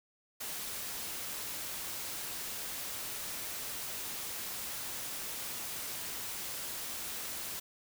white noise, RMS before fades -40 dBFS, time 0.4-7.6 s, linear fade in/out 10 ms, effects none

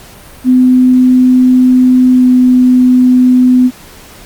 sine tone with pitch glide, 253.8 to 252 Hz, B3 to B3, +47 to +35 cents, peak -3 dBFS, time 0.44-3.71 s, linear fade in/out 50 ms, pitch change -12 cents, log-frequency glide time 2.12-2.23 s, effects pink hiss -35 dBFS RMS until 4.25 s + Opus 48 kbps

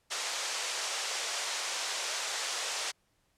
white band-pass noise, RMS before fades -35 dBFS, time 0.1-2.92 s, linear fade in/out 20 ms, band 470 to 7500 Hz, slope 24 dB/octave, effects pink hiss -73 dBFS RMS until 3.37 s + low-pass 12000 Hz 12 dB/octave

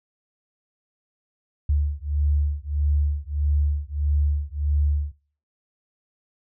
sine beating tone pair, 72.4 / 74 Hz, D2 / D2, -24 / +14 cents, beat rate 1.6 Hz, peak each -23 dBFS, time 1.69-5.12 s, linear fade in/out 5 ms, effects noise-tail reverb RT60 0.4 s tail -19 dB re dry

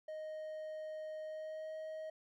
triangle tone with pitch glide, 622.3 to 629.2 Hz, D#5 to D#5, 0 to +19 cents, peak -40 dBFS, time 0.08-2.1 s, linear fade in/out 5 ms, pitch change +19 cents, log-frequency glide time 1.23-1.73 s, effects none

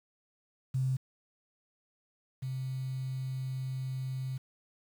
sine tone pair in turn, 130.81 / 130.81 Hz, C3 / C3, 0 / 0 cents, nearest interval unison, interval 0 cents, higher neither, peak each -27 / -33 dBFS, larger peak first, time 0.74-0.97 / 2.42-4.38 s, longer second, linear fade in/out 10 ms, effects 9-bit

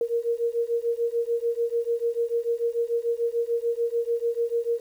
sine beating tone pair, 464.7 / 471.5 Hz, A#4 / A#4, -5 / +20 cents, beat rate 6.8 Hz, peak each -26 dBFS, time 0.01-4.8 s, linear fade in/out 2 ms, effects 9-bit

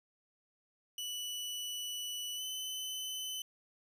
sawtooth tone with pitch glide, 2960 to 3029 Hz, F#7 to F#7, 0 to +40 cents, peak -35 dBFS, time 0.98-3.42 s, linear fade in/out 2 ms, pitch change +40 cents, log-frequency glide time 2.36-2.42 s, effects none

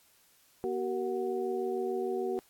sine tone cluster, 240.1 / 379.8 / 466.6 / 737 Hz, B3 / F#4 / A#4 / F#5, -49 / +45 / +2 / -7 cents, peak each -40 / -31 / -38 / -40 dBFS, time 0.64-2.39 s, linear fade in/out 0 ms, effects white hiss -64 dBFS RMS until 2.49 s + AAC 64 kbps

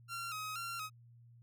sawtooth tone with vibrato, 1318.5 Hz, E6, in tune, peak -36 dBFS, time 0.08-0.9 s, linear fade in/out 50 ms, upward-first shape square, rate 2.1 Hz, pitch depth 71 cents each way, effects added 118 Hz sine -57 dBFS peak until 1.42 s

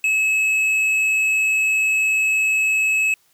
sine tone with tanh clipping, 2583 Hz, E7, 36 cents flat, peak -17 dBFS, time 0.04-3.14 s, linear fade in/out 2 ms, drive 7 dB, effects white hiss -60 dBFS RMS until 3.33 s

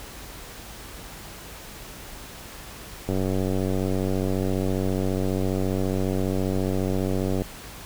click train, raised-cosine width 2 ms, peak -13 dBFS, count 411, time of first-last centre 3.09-7.419 s, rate 94.7 Hz, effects added 50 Hz sine -48 dBFS peak until 7.85 s + pink hiss -41 dBFS RMS until 7.85 s

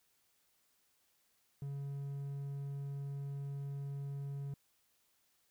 triangle tone, 140 Hz, C#3, 18 cents sharp, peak -37 dBFS, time 1.62-4.54 s, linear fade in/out 2 ms, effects white hiss -75 dBFS RMS until 5.5 s

